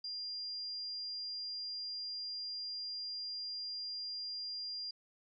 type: tone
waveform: sine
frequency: 4800 Hz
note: D8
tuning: 37 cents sharp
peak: -39 dBFS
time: 0.04-4.91 s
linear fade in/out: 5 ms
effects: none